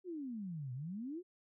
sine exponential two-way sweep, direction down then up, 379.7 to 120.9 to 379.7 Hz, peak -40 dBFS, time 0.04-1.23 s, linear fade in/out 50 ms, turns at 0.73 s, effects none

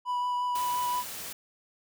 triangle tone with vibrato, 985 Hz, B5, 5 cents flat, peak -25 dBFS, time 0.05-1.04 s, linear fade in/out 50 ms, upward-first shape triangle, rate 5.7 Hz, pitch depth 12 cents each way
white noise, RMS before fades -39 dBFS, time 0.55-1.33 s, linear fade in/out 5 ms
effects none

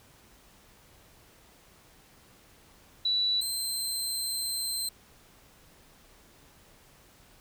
sine / 20% pulse tone pair in turn, 3947 / 4118 Hz, B7 / C8, -2 / -28 cents, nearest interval minor second, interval 74 cents, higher second, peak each -24 dBFS, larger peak neither, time 3.05-3.41 / 3.41-4.89 s, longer second, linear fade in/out 5 ms, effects pink hiss -58 dBFS RMS until 7.4 s

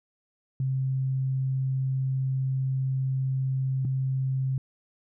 sine tone pair in turn, 132.4 / 132.4 Hz, C3 / C3, +21 / +21 cents, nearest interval unison, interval 0 cents, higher neither, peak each -24 dBFS, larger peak neither, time 0.6-3.85 / 3.85-4.58 s, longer first, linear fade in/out 2 ms, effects none

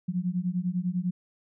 sine beating tone pair, 174.61 / 184.61 Hz, F3 / F#3, 0 / -4 cents, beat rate 10 Hz, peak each -29 dBFS, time 0.08-1.11 s, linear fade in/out 10 ms, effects none

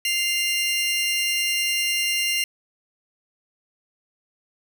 sawtooth tone pair together, 2093 / 2794 Hz, C7 / F7, 0 / 0 cents, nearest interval perfect fourth, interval 500 cents, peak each -23 / -19 dBFS, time 0.05-2.44 s, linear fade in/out 2 ms, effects none

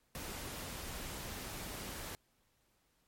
pink noise, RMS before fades -44 dBFS, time 0.15-2.15 s, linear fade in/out 0 ms, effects pink hiss -75 dBFS RMS until 3.07 s + MP3 64 kbps

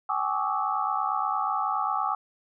sine tone cluster, 770 / 839 / 1123 / 1191 / 1296 Hz, G5 / G#5 / C#6 / D6 / E6, -31 / +17 / +22 / +24 / -30 cents, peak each -31 dBFS, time 0.09-2.15 s, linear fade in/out 5 ms, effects none

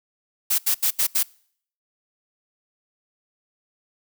blue noise bursts, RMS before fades -20 dBFS, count 5, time 0.5-1.232 s, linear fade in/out 10 ms, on 84 ms, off 78 ms, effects noise-tail reverb RT60 0.6 s tail -25 dB re dry

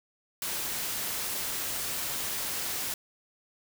white noise, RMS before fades -33 dBFS, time 0.42-2.94 s, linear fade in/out 2 ms, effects none

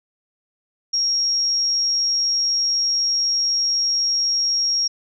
sine tone, 5588 Hz, F8, in tune, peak -17 dBFS, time 0.93-4.88 s, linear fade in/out 10 ms, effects none

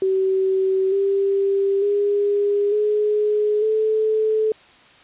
sine tone with pitch steps, 381.3 / 394.1 / 407.3 / 420.9 / 435 Hz, G4 / G4 / G#4 / G#4 / A4, -48 / +9 / -34 / +23 / -20 cents, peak -16 dBFS, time 0.02-4.52 s, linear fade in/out 2 ms, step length 900 ms, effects white hiss -49 dBFS RMS until 5.03 s + resampled to 8000 Hz

